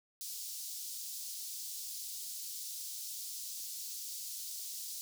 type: high-pass noise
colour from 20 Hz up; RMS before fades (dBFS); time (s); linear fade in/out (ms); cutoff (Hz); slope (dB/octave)
pink; -43; 0.21-5.01; 0; 4600; 24
effects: none